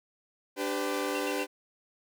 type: chord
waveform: sawtooth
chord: G major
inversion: second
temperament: equal with one note detuned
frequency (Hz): 293.7 / 392 / 506.6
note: D4 / G4 / B4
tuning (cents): 0 / 0 / +44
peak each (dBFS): -30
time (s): 0.56-1.47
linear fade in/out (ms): 50
type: tone bursts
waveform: triangle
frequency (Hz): 2730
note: F7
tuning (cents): -40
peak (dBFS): -35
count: 3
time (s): 1.15-1.436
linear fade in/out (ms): 0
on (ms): 44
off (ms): 77
effects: none